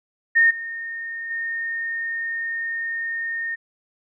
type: tone with level steps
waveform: sine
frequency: 1835 Hz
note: A#6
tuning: 28 cents flat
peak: -12 / -28 / -24 dBFS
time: 0.35-3.56 s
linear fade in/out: 20 ms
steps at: 0.5 / 1.3 s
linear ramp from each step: 10 ms
effects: none